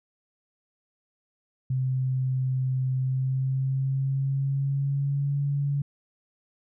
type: tone with pitch glide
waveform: sine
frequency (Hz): 130 to 141.77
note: C3 to C#3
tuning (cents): -11 to +39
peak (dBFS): -23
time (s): 1.7-5.82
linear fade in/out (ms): 5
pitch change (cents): +150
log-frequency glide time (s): 2.97-5.39
effects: none